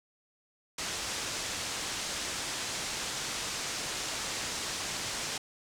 white low-pass noise, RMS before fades -36 dBFS, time 0.78-5.38 s, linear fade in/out 5 ms, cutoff 7700 Hz, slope 24 dB/octave, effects none

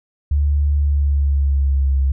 sine tone with pitch glide, 72.4 to 67.55 Hz, D2 to C#2, -24 to -44 cents, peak -13 dBFS, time 0.31-2.12 s, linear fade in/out 5 ms, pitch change -120 cents, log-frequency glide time 0.77-2 s, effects none

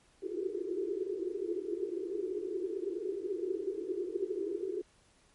white band-pass noise, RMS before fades -36 dBFS, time 0.22-4.82 s, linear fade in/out 10 ms, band 340 to 420 Hz, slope 96 dB/octave, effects pink hiss -66 dBFS RMS until 5.34 s + MP3 48 kbps

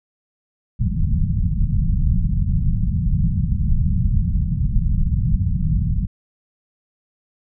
pink low-pass noise, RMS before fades -18 dBFS, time 0.79-6.07 s, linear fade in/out 20 ms, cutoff 190 Hz, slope 48 dB/octave, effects none

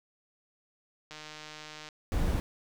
click train, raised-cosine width 0.2 ms, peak -27 dBFS, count 120, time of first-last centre 1.11-1.888 s, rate 153 Hz
brown noise, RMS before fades -28 dBFS, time 2.12-2.4 s, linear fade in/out 0 ms
effects none

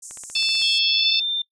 pink band-pass noise, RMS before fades -39 dBFS, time 0.02-0.79 s, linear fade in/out 10 ms, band 6600 to 9000 Hz, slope 48 dB/octave
click train, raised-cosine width 0.3 ms, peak -26 dBFS, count 9, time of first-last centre 0.11-0.616 s, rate 15.8 Hz
harmonic tone, 880 Hz, A5, in tune, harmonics 3 / 4 / 5 / 6, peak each -25 / -23 / -24 / -25 dBFS, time 0.35-1.2 s, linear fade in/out 5 ms
sine tone with pitch glide, 3309 to 3588 Hz, G#7 to A7, -7 to +33 cents, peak -21 dBFS, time 0.62-1.42 s, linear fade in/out 5 ms, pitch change +140 cents, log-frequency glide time 0.84-1.15 s
effects noise-tail reverb RT60 0.1 s tail -20 dB re dry

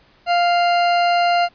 40% pulse tone, 698 Hz, F5, 1 cent flat, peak -13 dBFS, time 0.26-1.49 s, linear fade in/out 50 ms, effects pink hiss -54 dBFS RMS until 1.54 s + resampled to 11025 Hz

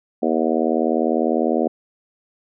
harmonic tone, 80 Hz, D#2, 49 cents sharp, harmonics 3 / 4 / 5 / 6 / 7 / 8 / 9, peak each -22 / -23 / -24 / -25 / -25 / -26 / -27 dBFS, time 0.22-1.68 s, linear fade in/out 10 ms, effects none

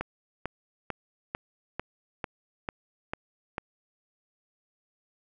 click train, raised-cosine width 0.5 ms, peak -16 dBFS, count 9, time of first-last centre 0.01-3.581 s, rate 2.24 Hz, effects none

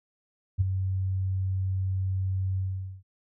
sine tone with ADSR envelope, 94.7 Hz, F#2, 41 cents sharp, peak -17 dBFS, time 0.58-3.03 s, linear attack 30 ms, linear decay 15 ms, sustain -8 dB, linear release 450 ms, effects none

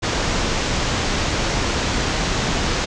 pink low-pass noise, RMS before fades -21 dBFS, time 0.02-2.86 s, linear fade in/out 20 ms, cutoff 7100 Hz, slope 48 dB/octave, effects none

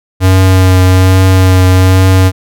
square tone with vibrato, 93.3 Hz, F#2, 15 cents sharp, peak -4 dBFS, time 0.2-2.32 s, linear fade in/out 50 ms, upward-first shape triangle, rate 1.2 Hz, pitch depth 19 cents each way, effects none

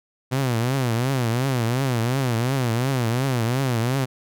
sawtooth tone with vibrato, 124.5 Hz, B2, 14 cents sharp, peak -16 dBFS, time 0.31-4.06 s, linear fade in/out 20 ms, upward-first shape triangle, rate 2.8 Hz, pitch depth 200 cents each way, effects none

